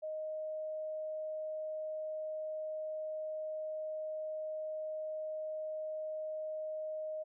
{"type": "tone", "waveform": "sine", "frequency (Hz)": 622.3, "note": "D#5", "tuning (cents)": 0, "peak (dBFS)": -37, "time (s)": [0.02, 7.24], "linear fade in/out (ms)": 20, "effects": []}